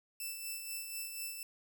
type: tone with tremolo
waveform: 5% pulse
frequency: 2647 Hz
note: E7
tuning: 7 cents sharp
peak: -29 dBFS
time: 0.2-1.43 s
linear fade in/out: 2 ms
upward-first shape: sine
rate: 4.1 Hz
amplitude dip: 45%
effects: 11-bit